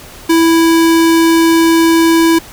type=tone; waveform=square; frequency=329.6 Hz; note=E4; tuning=in tune; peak=-7 dBFS; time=0.29-2.39 s; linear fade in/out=10 ms; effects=pink hiss -34 dBFS RMS until 2.52 s